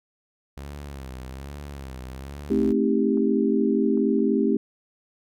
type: tone with vibrato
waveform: sawtooth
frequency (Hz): 68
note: C#2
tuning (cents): -33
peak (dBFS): -31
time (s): 0.57-2.72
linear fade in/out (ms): 0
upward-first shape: sine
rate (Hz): 1.2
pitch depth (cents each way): 110
type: chord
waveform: sine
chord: A half-diminished seventh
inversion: none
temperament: just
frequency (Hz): 220 / 264 / 316.8 / 396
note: A3 / C4 / Eb4 / G4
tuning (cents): 0 / +16 / +31 / +18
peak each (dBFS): -23 / -24 / -26 / -24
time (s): 2.5-4.57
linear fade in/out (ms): 5
type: clicks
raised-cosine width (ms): 1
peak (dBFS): -33 / -32 / -33 / -42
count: 4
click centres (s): 2.642 / 3.174 / 3.974 / 4.192
effects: none